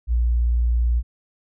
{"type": "tone", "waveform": "sine", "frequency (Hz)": 59.1, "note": "A#1", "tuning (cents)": 24, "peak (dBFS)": -16, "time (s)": [0.07, 1.03], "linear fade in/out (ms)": 50, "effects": []}